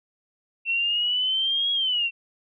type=exponential two-way sweep; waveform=sine; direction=up then down; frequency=2695 to 3322 to 2695 Hz; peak=-21 dBFS; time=0.65-2.11 s; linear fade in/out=50 ms; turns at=1.72 s; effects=none